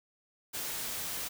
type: noise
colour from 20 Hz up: white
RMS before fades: -37 dBFS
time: 0.53-1.29 s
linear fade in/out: 20 ms
effects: none